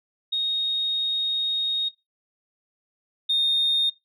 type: tone pair in turn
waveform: sine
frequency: 3729 / 3678 Hz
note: A#7 / A#7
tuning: 0 / -24 cents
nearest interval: unison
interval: 24 cents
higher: first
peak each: -21 / -18 dBFS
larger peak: second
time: 0.32-1.89 / 3.29-3.9 s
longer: first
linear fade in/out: 10 ms
effects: noise-tail reverb RT60 0.2 s tail -20 dB re dry + tanh soft clip ceiling -15 dBFS